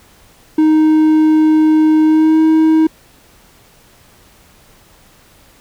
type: tone with pitch glide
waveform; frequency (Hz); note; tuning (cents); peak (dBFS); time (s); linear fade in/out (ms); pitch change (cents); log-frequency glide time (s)
triangle; 311.5 to 317.1; D#4 to D#4; +2 to +33; -5; 0.58-2.87; 5; +31; 2.04-2.4
effects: pink hiss -47 dBFS RMS until 5.6 s